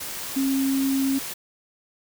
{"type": "tone in noise", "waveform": "sine", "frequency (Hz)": 270.2, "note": "C#4", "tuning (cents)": -44, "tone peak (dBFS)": -20, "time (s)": [0.36, 1.19], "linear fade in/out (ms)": 10, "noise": "white", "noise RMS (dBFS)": -33, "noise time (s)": [0, 1.34], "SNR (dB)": 10, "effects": []}